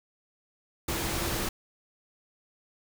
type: tone in noise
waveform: sine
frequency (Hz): 338.4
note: E4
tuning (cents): +45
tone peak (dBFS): -39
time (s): 0.88-1.49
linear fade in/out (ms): 5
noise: pink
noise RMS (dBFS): -31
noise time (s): 0.88-1.49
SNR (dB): -11
effects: none